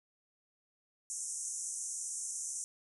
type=band-pass noise; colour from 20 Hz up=pink; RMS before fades=-40 dBFS; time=1.1-2.64 s; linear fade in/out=0 ms; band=5900 to 10000 Hz; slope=96 dB/octave; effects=none